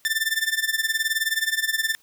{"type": "tone with tremolo", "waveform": "sawtooth", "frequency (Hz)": 1779, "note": "A6", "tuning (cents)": 19, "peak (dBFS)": -15, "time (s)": [0.05, 1.95], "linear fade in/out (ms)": 0, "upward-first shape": "sine", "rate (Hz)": 19, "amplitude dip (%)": 85, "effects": ["white hiss -59 dBFS RMS until 2.02 s"]}